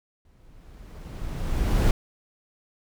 brown noise with exponential growth, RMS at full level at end -17 dBFS, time 0.25-1.91 s, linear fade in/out 2 ms, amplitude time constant 360 ms, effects none

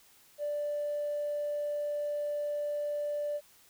triangle tone with tanh clipping, 587.3 Hz, D5, in tune, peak -30 dBFS, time 0.38-3.41 s, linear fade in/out 50 ms, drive 1 dB, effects white hiss -61 dBFS RMS until 3.69 s

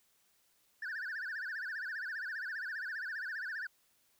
sine tone with vibrato, 1629 Hz, G#6, 34 cents flat, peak -35 dBFS, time 0.82-3.67 s, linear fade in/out 5 ms, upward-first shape sine, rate 15 Hz, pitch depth 190 cents each way, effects tanh soft clip ceiling -36 dBFS + white hiss -72 dBFS RMS until 4.19 s

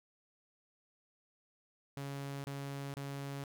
sawtooth tone bursts, 139.5 Hz, C#3, 11 cents sharp, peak -36 dBFS, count 3, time 1.97-3.438 s, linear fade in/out 0 ms, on 470 ms, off 29 ms, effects none

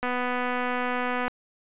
click train, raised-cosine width 0.5 ms, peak -14 dBFS, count 311, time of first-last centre 0.03-1.28 s, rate 248 Hz, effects resampled to 8000 Hz

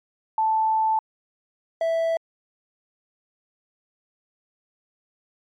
sine / triangle tone pair in turn, 879 / 658.5 Hz, A5 / E5, -2 / -2 cents, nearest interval perfect fourth, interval 500 cents, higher first, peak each -18 dBFS, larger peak neither, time 0.38-0.99 / 1.81-2.17 s, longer first, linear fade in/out 2 ms, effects MP3 64 kbps

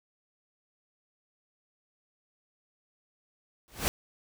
pink noise with exponential growth, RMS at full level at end -24 dBFS, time 3.68-3.88 s, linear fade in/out 0 ms, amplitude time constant 43 ms, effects none

